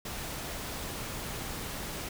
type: noise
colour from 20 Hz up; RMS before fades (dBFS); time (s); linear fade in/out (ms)
pink; -38; 0.05-2.09; 5
effects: none